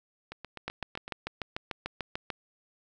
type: two click trains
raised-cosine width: 0.3 ms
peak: -24 / -17 dBFS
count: 7 / 12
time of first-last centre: 0.32-1.079 / 0.68-2.302 s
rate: 7.9 / 6.78 Hz
effects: none